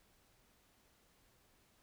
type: silence
effects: pink hiss -71 dBFS RMS until 1.82 s